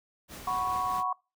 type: noise with tremolo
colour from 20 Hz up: pink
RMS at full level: -43 dBFS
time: 0.28-1.04 s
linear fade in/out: 50 ms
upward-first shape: sine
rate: 4.8 Hz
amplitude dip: 25%
type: chord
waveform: sine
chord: F# suspended fourth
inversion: none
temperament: equal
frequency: 740 / 987.8 / 1108.7 Hz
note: F#5 / B5 / C#6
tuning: 0 / 0 / 0 cents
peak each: -33 / -34 / -29 dBFS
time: 0.47-1.13 s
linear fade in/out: 5 ms
effects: noise-tail reverb RT60 0.3 s tail -25 dB re dry